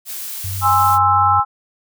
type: noise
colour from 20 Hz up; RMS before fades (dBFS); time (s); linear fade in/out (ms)
blue; -28; 0.05-0.99; 50
type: tone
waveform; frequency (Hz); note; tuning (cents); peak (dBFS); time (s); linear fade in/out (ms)
sine; 95.1; F#2; +48; -23; 0.44-1.4; 5
type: chord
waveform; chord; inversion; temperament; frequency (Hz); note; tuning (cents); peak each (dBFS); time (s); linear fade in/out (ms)
sine; Ab augmented; none; equal with one note detuned; 822 / 1046.5 / 1318.5; Ab5 / C6 / E6; -18 / 0 / 0; -15 / -18 / -14; 0.61-1.45; 50
effects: none